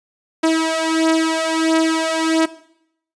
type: beating tone pair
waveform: sawtooth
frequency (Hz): 321.6 / 323.1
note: E4 / E4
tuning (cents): -43 / -35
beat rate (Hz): 1.5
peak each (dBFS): -15 / -13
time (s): 0.43-2.46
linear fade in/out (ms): 10
effects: noise-tail reverb RT60 0.7 s tail -17 dB re dry + resampled to 22050 Hz